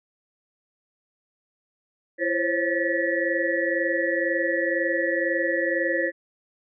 sine tone cluster, 336.2 / 524 / 546 / 1747 / 1925 Hz, E4 / C5 / C#5 / A6 / B6, +34 / +2 / -26 / -13 / -45 cents, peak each -28 dBFS, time 2.18-6.12 s, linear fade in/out 50 ms, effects none

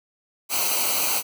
white noise with comb filter, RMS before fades -23 dBFS, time 0.49-1.23 s, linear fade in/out 50 ms, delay 0.57 ms, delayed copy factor -0.8, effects none

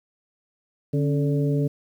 harmonic tone with a mistuned harmonic, 145.4 Hz, D3, 17 cents flat, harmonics 1 / 2 / 3 / 4, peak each -21 / -26 / -28 / -35 dBFS, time 0.93-1.68 s, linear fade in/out 10 ms, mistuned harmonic 2, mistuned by -75 cents, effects 9-bit

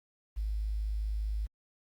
sine tone with quantisation, 52.5 Hz, G#1, 19 cents sharp, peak -30 dBFS, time 0.36-1.47 s, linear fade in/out 20 ms, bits 10, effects Opus 48 kbps

